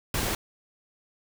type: noise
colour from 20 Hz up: pink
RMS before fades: -28 dBFS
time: 0.14-0.35 s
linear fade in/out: 2 ms
effects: none